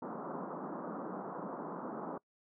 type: band-pass noise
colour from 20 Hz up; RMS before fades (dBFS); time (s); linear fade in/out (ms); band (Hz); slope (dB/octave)
pink; -42; 0.02-2.18; 5; 170 to 1300; 48
effects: noise-tail reverb RT60 0.1 s tail -24 dB re dry